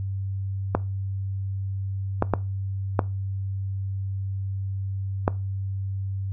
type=clicks; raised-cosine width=1 ms; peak=-5 dBFS; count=5; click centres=0.75 / 2.224 / 2.337 / 2.992 / 5.279 s; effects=noise-tail reverb RT60 0.3 s tail -20 dB re dry + added 97 Hz sine -26 dBFS peak until 6.32 s